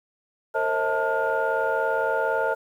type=tone cluster; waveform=sine; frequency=457.3 / 535 / 639 / 888 / 1420 Hz; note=A#4 / C5 / D#5 / A5 / F6; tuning=-33 / +38 / +46 / +16 / +28 cents; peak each=-27 dBFS; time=0.54-2.55 s; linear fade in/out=20 ms; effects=tanh soft clip ceiling -13 dBFS + 9-bit